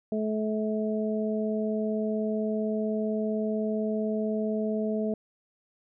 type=harmonic tone; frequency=215.7 Hz; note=A3; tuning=34 cents flat; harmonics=1 / 2 / 3; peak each=-28 / -31 / -33 dBFS; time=0.12-5.14 s; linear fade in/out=2 ms; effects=none